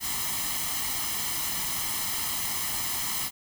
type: noise with comb filter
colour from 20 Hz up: white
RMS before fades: -30 dBFS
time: 0-3.31 s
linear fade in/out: 50 ms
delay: 0.98 ms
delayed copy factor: +0.7
effects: none